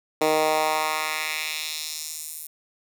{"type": "tone with high-pass filter sweep", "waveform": "10% pulse", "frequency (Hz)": 155.56, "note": "D#3", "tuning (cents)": 0, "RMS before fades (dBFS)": -26, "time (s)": [0.21, 2.47], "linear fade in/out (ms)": 5, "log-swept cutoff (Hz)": [400, 11000], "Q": 1.4, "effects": []}